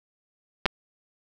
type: clicks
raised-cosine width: 0.3 ms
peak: -5 dBFS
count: 2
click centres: 0.657 / 0.662 s
effects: none